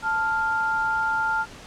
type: tone pair together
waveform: sine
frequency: 881.6 / 1396.9 Hz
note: A5 / F6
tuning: +3 / 0 cents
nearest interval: minor sixth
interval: 797 cents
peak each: -25 / -23 dBFS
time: 0.02-1.46 s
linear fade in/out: 50 ms
effects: pink hiss -43 dBFS RMS until 1.66 s + low-pass 7000 Hz 12 dB/octave